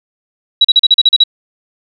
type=tone bursts; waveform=sine; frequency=3889 Hz; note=B7; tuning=27 cents flat; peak=-3 dBFS; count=9; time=0.61-1.238 s; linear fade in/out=5 ms; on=36 ms; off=38 ms; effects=none